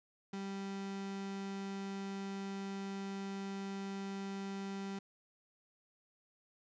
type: tone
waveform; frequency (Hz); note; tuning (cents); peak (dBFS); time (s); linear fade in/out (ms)
35% pulse; 196; G3; 0; -38; 0.33-4.99; 5
effects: resampled to 16000 Hz